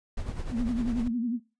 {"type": "noise with tremolo", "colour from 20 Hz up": "brown", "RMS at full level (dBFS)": -31, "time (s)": [0.17, 1.08], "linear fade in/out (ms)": 5, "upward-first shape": "sine", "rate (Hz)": 10, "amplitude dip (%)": 60}
{"type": "tone with vibrato", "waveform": "sine", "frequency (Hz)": 236.7, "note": "A#3", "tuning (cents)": 27, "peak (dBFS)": -26, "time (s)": [0.5, 1.4], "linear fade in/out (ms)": 50, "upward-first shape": "sine", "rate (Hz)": 11, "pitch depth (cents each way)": 97}
{"effects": ["noise-tail reverb RT60 0.3 s tail -20 dB re dry", "resampled to 22050 Hz"]}